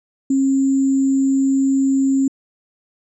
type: tone with sample-and-hold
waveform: sine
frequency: 269.9 Hz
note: C#4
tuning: 46 cents flat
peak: -13 dBFS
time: 0.3-2.28 s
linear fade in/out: 5 ms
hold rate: 7350 Hz
effects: resampled to 24000 Hz